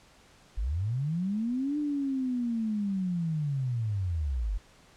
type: linear two-way sweep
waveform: sine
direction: up then down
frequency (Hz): 43.65 to 300 to 43.65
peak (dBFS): -27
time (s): 0.57-4.58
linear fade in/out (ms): 10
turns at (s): 1.78
effects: pink hiss -58 dBFS RMS until 4.96 s + low-pass 8000 Hz 12 dB/octave